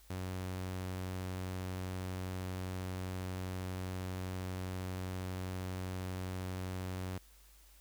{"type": "tone", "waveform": "sawtooth", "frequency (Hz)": 92.5, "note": "F#2", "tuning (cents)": 0, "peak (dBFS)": -34, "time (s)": [0.1, 7.18], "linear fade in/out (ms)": 5, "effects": ["added 50 Hz sine -60 dBFS peak until 7.8 s", "white hiss -64 dBFS RMS until 7.8 s"]}